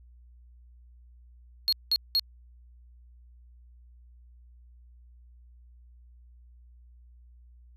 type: tone bursts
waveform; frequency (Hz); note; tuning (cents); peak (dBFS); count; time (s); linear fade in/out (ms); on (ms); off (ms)
triangle; 4300; C8; +47; -20; 3; 1.68-2.195; 0; 45; 190
effects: added 60 Hz sine -51 dBFS peak until 7.76 s